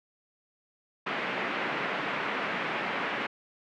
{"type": "band-pass noise", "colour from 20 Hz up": "white", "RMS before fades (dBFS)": -32, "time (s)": [1.06, 3.27], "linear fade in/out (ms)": 10, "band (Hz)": [160, 2400], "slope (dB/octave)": 24, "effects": []}